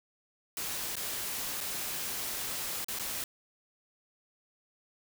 white noise with dropouts, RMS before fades -36 dBFS, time 0.57-3.24 s, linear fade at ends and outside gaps 1 ms, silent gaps 0.955-0.966 / 1.605-1.61 / 2.845-2.884 / 2.988-2.996 s, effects none

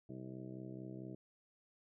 harmonic tone with a mistuned harmonic, 64.5 Hz, C2, 24 cents flat, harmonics 2 / 3 / 4 / 5 / 6 / 7 / 8 / 9 / 10, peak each -50 / -51 / -58 / -50 / -55 / -63 / -64 / -66 / -60 dBFS, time 0.09-1.15 s, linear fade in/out 5 ms, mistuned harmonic 10, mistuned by -20 cents, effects none

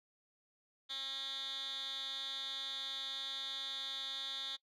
10% pulse tone with band-pass filter, 270.1 Hz, C#4, 45 cents flat, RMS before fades -42 dBFS, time 0.89-4.57 s, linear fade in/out 20 ms, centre 3500 Hz, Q 9.3, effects noise-tail reverb RT60 0.1 s tail -22 dB re dry

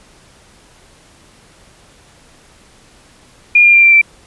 sine tone with pitch steps, 2421 / 2400 / 2379 / 2359 / 2339 Hz, D#7 / D7 / D7 / D7 / D7, -48 / +37 / +22 / +7 / -8 cents, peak -4 dBFS, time 3.55-4.015 s, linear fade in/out 5 ms, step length 93 ms, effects pink hiss -46 dBFS RMS until 4.26 s + resampled to 24000 Hz

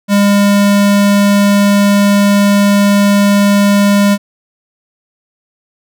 square tone, 202.1 Hz, G#3, 47 cents flat, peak -7 dBFS, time 0.08-4.18 s, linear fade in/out 50 ms, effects none

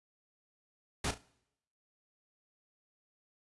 pink noise with echo, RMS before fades -33 dBFS, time 1.04-1.11 s, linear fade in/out 5 ms, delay 35 ms, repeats 3, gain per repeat -11 dB, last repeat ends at 1.215 s, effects noise-tail reverb RT60 0.8 s tail -23 dB re dry + resampled to 24000 Hz

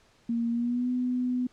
sine tone with pitch glide, 233.1 to 249.8 Hz, A#3 to B3, 0 to +20 cents, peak -25 dBFS, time 0.29-1.47 s, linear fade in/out 5 ms, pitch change +120 cents, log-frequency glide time 0.5-0.89 s, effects pink hiss -62 dBFS RMS until 1.52 s + low-pass 7000 Hz 12 dB/octave

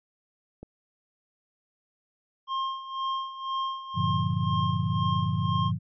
click, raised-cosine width 2 ms, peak -28 dBFS, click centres 0.63 s
square tone with tremolo, 1065 Hz, C6, 30 cents sharp, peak -27 dBFS, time 2.47-5.72 s, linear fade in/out 50 ms, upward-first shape sine, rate 2 Hz, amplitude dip 75%
sine chord, G minor seventh, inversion none, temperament equal, 98 / 116.54 / 146.83 / 174.61 Hz, G2 / Bb2 / D3 / F3, 0 / 0 / 0 / 0 cents, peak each -30 dBFS, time 3.94-5.79 s, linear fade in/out 50 ms
effects resampled to 11025 Hz

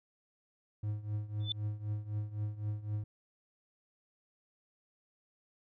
triangle tone with tremolo, 105.3 Hz, G#2, 24 cents sharp, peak -29 dBFS, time 0.83-3.04 s, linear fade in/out 5 ms, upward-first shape triangle, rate 3.9 Hz, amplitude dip 85%
sine tone with exponential growth, 3520 Hz, A7, in tune, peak -28 dBFS, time 1.4-1.52 s, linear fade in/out 2 ms, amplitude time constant 26 ms
effects none

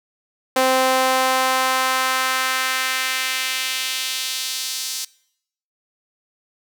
sawtooth tone with high-pass filter sweep, 260 Hz, C4, 11 cents flat, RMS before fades -21 dBFS, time 0.56-5.05 s, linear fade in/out 5 ms, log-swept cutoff 540 to 5200 Hz, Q 1.3, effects noise-tail reverb RT60 0.7 s tail -22 dB re dry

